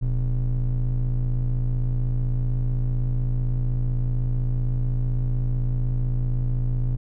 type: ring-modulated tone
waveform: triangle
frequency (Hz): 74.9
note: D2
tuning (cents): +35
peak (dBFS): -15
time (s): 0.01-6.97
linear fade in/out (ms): 20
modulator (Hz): 47
effects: none